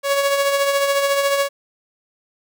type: tone with tremolo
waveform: sawtooth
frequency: 559 Hz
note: C#5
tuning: 14 cents sharp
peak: -10 dBFS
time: 0.03-1.49 s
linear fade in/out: 50 ms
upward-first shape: triangle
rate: 14 Hz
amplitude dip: 50%
effects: none